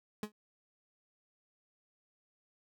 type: tone with exponential decay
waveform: 30% pulse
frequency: 211.1 Hz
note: G#3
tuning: 29 cents sharp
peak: -30 dBFS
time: 0.23-0.32 s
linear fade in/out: 2 ms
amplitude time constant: 18 ms
effects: none